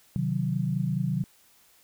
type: chord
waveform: sine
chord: C diminished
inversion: none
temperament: equal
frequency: 130.81 / 155.56 / 185 Hz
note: C3 / Eb3 / Gb3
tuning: 0 / 0 / 0 cents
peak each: -29 dBFS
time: 0.16-1.24 s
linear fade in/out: 0 ms
effects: white hiss -60 dBFS RMS until 1.83 s